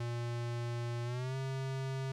square tone with pitch glide, 118.9 to 133.46 Hz, A#2 to C3, +35 to +35 cents, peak -36 dBFS, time 0-2.12 s, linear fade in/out 5 ms, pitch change +200 cents, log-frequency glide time 1.04-1.36 s, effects low-pass 7000 Hz 12 dB/octave + 12-bit

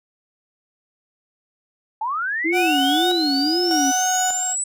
sine linear sweep, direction up, 836 to 7980 Hz, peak -21 dBFS, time 2.01-4.64 s, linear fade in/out 5 ms
sine tone with vibrato, 311.1 Hz, D#4, in tune, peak -19 dBFS, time 2.44-3.92 s, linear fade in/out 20 ms, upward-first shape sine, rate 1.9 Hz, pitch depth 230 cents each way
35% pulse tone with tremolo, 740 Hz, F#5, in tune, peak -18 dBFS, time 2.52-4.56 s, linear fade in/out 50 ms, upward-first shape square, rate 0.84 Hz, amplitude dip 60%
effects none

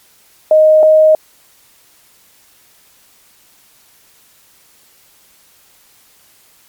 sine tone pair in turn, 622.3 / 624.5 Hz, D#5 / D#5, 0 / +6 cents, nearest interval unison, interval 6 cents, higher second, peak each -4 dBFS, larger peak neither, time 0.51-0.83 / 0.83-1.15 s, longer neither, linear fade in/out 2 ms, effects white hiss -49 dBFS RMS until 6.68 s + MP3 96 kbps

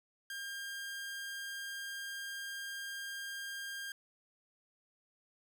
sawtooth tone, 1605 Hz, G6, 40 cents sharp, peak -37 dBFS, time 0.3-3.92 s, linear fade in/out 2 ms, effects none

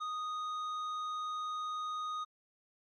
sine tone with tanh clipping, 1242 Hz, D#6, 3 cents flat, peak -37 dBFS, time 0-2.25 s, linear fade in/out 20 ms, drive 10 dB, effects low-pass 6000 Hz 12 dB/octave + MP3 64 kbps

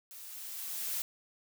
blue noise with level ramp, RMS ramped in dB -49 to -34 dBFS, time 0.11-1.02 s, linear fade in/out 0 ms, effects none

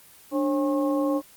harmonic tone with a mistuned harmonic, 270.7 Hz, C#4, 41 cents flat, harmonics 1 / 2 / 3 / 4, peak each -23 / -26 / -36 / -33 dBFS, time 0.31-1.22 s, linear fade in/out 50 ms, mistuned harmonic 1, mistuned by +140 cents, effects white hiss -51 dBFS RMS until 1.36 s + Opus 24 kbps

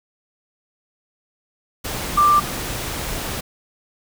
sine tone in noise, 1182 Hz, D6, 11 cents sharp, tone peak -11 dBFS, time 2.17-2.4 s, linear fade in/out 10 ms, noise pink, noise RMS -27 dBFS, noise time 1.84-3.41 s, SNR +13 dB, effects none

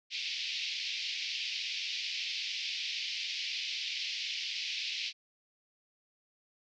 pink band-pass noise, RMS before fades -37 dBFS, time 0.1-5.13 s, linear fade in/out 50 ms, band 2300 to 5300 Hz, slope 48 dB/octave, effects none

